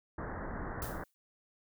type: low-pass noise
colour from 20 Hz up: pink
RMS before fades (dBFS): -40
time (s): 0.18-1.04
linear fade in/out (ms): 5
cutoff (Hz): 1900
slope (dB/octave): 96
type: noise with exponential decay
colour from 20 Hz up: blue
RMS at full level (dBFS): -41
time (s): 0.82-1.14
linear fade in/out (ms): 0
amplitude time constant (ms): 69
effects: none